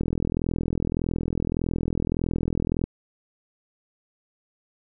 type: click train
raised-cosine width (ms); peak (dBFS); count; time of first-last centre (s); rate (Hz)
3; -12; 119; 0.01-2.84; 41.7
effects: none